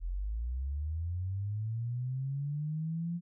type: linear sweep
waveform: sine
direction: up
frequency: 40.35 to 174.61 Hz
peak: -32 dBFS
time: 0-3.21 s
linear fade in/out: 50 ms
effects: none